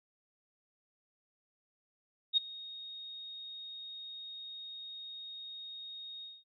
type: tone with ADSR envelope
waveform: sine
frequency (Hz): 3729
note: A#7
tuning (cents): 0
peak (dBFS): -22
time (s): 2.33-6.44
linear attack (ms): 42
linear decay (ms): 13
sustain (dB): -21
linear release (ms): 210
effects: none